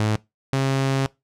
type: tone pair in turn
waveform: sawtooth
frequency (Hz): 107.4 / 135.03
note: A2 / C#3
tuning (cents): -41 / -45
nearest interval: major third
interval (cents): 396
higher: second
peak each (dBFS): -15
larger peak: neither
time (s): 0-0.16 / 0.53-1.06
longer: second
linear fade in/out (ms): 0
effects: noise-tail reverb RT60 0.2 s tail -21 dB re dry + low-pass 8000 Hz 12 dB/octave